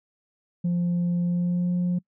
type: tone with pitch glide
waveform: sine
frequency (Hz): 174.61 to 177.76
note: F3 to F3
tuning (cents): 0 to +31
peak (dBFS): -19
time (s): 0.64-1.99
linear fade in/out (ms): 10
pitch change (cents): +31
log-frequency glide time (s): 1.23-1.72
effects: noise-tail reverb RT60 0.1 s tail -26 dB re dry + tanh soft clip ceiling -20 dBFS